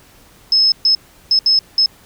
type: tone bursts at uneven times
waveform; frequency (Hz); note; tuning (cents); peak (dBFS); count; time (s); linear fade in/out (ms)
sine; 5190; E8; -28; -9; 5; 0.52-0.72 / 0.85-0.95 / 1.31-1.39 / 1.46-1.59 / 1.78-1.86; 2
effects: pink hiss -47 dBFS RMS until 2.05 s